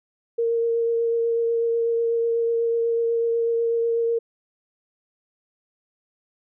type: tone with vibrato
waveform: sine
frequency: 463 Hz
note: A#4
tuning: 12 cents flat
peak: -19 dBFS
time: 0.38-4.19 s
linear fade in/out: 10 ms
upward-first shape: triangle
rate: 8.1 Hz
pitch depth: 14 cents each way
effects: none